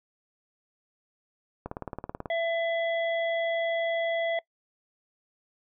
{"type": "click train", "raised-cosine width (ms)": 1, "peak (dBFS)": -20, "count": 12, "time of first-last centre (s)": [1.66, 2.258], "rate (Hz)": 18.4}
{"type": "harmonic tone", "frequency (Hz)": 668, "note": "E5", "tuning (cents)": 23, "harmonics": [1, 3, 5], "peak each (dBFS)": [-26, -33, -41], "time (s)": [2.3, 4.39], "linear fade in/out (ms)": 2}
{"effects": ["noise-tail reverb RT60 0.1 s tail -21 dB re dry"]}